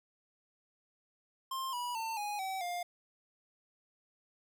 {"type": "tone with pitch steps", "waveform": "square", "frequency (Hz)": [1056, 974, 898.3, 828.5, 764.2, 704.8], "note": ["C6", "B5", "A5", "G#5", "G5", "F5"], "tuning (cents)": [16, -24, 36, -4, -44, 16], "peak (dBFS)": -36, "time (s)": [1.51, 2.83], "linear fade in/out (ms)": 5, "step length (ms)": 220, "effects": []}